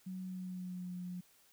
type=tone with pitch glide; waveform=sine; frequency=185.9 to 179.46 Hz; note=F#3 to F3; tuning=+8 to +47 cents; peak=-40 dBFS; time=0.06-1.21 s; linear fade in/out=10 ms; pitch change=-61 cents; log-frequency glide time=0.21-0.95 s; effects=white hiss -67 dBFS RMS until 1.52 s